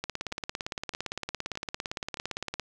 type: two click trains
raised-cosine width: 0.2 ms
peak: -15 / -24 dBFS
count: 46 / 4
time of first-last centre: 0.04-2.597 / 0.32-2.172 s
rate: 17.6 / 1.62 Hz
effects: none